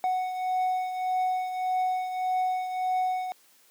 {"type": "beating tone pair", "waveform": "triangle", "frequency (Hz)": [740, 741.7], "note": ["F#5", "F#5"], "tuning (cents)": [0, 4], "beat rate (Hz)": 1.7, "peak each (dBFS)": [-24, -32], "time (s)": [0.04, 3.32], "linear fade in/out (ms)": 0, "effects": ["white hiss -60 dBFS RMS until 3.7 s", "high-pass 200 Hz 12 dB/octave"]}